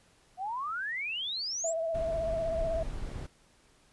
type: exponential sweep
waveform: sine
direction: up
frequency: 710 to 7970 Hz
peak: -32 dBFS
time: 0.37-1.74 s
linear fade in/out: 50 ms
type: tone with vibrato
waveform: sine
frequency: 655 Hz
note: E5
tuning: 11 cents flat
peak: -29 dBFS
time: 1.64-2.83 s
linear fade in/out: 5 ms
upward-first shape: sine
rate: 16 Hz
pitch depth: 37 cents each way
type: noise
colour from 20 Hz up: brown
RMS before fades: -37 dBFS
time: 1.94-3.27 s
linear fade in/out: 10 ms
effects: pink hiss -64 dBFS RMS until 3.92 s + resampled to 24000 Hz